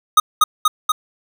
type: tone with echo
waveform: square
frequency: 1245 Hz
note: D#6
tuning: 1 cent sharp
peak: -7 dBFS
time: 0.17-0.2 s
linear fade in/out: 5 ms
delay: 240 ms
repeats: 3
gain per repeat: -2 dB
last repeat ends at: 0.92 s
effects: none